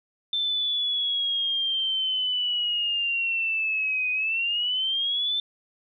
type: linear two-way sweep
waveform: sine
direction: down then up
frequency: 3557 to 2489 to 3557 Hz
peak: -23 dBFS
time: 0.33-5.4 s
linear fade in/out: 2 ms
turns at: 4.11 s
effects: none